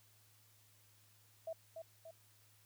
sine tone with echo, 652 Hz, E5, 19 cents flat, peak -40 dBFS, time 1.47-1.53 s, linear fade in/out 5 ms, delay 290 ms, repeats 2, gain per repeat -5 dB, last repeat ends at 2.11 s, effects added 105 Hz sine -70 dBFS peak until 2.65 s + white hiss -69 dBFS RMS until 2.65 s

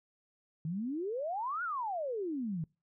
sine exponential two-way sweep, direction up then down, 150.6 to 1480 to 150.6 Hz, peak -33 dBFS, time 0.65-2.64 s, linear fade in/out 2 ms, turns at 1.63 s, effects noise-tail reverb RT60 0.3 s tail -25 dB re dry

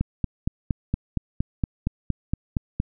click train, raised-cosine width 5 ms, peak -10 dBFS, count 13, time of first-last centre 0.01-2.801 s, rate 4.3 Hz, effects none

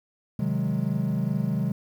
triangle chord, Ab dominant seventh, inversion first, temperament equal, 130.81 / 155.56 / 185 / 207.7 Hz, C3 / Eb3 / Gb3 / Ab3, 0 / 0 / 0 / 0 cents, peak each -27 dBFS, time 0.39-1.72 s, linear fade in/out 5 ms, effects 9-bit

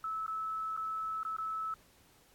sine tone with dropouts, 1304 Hz, E6, 19 cents flat, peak -34 dBFS, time 0.04-1.74 s, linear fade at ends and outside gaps 2 ms, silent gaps 0.264-0.279 / 0.766-0.774 / 1.232-1.25 / 1.366-1.384 s, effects pink hiss -64 dBFS RMS until 2.34 s + AAC 64 kbps

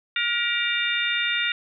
sine tone cluster, 1426 / 1912 / 2336 / 2808 / 3630 Hz, F6 / A#6 / D7 / F7 / A#7, +36 / +43 / -10 / +9 / -47 cents, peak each -28 dBFS, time 0.16-1.52 s, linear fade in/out 2 ms, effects none

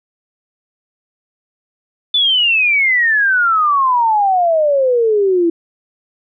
sine exponential sweep, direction down, 3525 to 329.6 Hz, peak -10 dBFS, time 2.14-5.5 s, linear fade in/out 5 ms, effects none

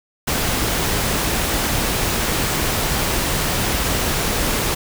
pink noise, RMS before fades -20 dBFS, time 0.27-4.75 s, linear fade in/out 10 ms, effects none

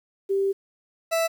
sine / 40% pulse tone pair in turn, 392 / 659.3 Hz, G4 / E5, 0 / 0 cents, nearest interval major sixth, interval 900 cents, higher second, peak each -20 dBFS, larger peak neither, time 0.29-0.53 / 1.11-1.28 s, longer first, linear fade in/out 20 ms, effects 9-bit

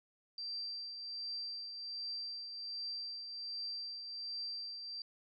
sine tone with tremolo, 4699 Hz, D8, in tune, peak -38 dBFS, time 0.38-5.02 s, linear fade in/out 2 ms, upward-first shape triangle, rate 1.3 Hz, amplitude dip 50%, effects none

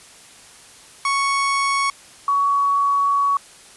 30% pulse / sine tone pair in turn, 1108.7 / 1124.2 Hz, C#6 / C#6, 0 / +24 cents, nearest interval unison, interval 24 cents, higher second, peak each -15 dBFS, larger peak neither, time 1.05-1.9 / 2.28-3.37 s, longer second, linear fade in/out 2 ms, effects white hiss -45 dBFS RMS until 3.76 s + resampled to 24000 Hz

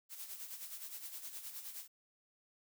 blue noise with tremolo, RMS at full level -45 dBFS, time 0.09-1.88 s, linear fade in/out 50 ms, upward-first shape sine, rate 9.6 Hz, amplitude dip 60%, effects none

